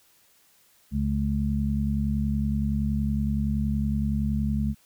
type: harmonic tone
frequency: 70.7 Hz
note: C#2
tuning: 35 cents sharp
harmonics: 1 / 2 / 3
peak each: -27 / -29 / -26 dBFS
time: 0.91-4.75 s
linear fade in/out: 50 ms
effects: white hiss -61 dBFS RMS until 4.85 s